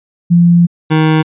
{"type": "tone pair in turn", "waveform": ["sine", "25% pulse"], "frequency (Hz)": [172.4, 157.05], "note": ["F3", "D#3"], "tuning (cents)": [-22, 16], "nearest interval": "major second", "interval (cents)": 162, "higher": "first", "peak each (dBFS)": -4, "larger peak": "neither", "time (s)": [[0.3, 0.67], [0.9, 1.23]], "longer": "first", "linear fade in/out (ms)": 20, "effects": ["resampled to 8000 Hz"]}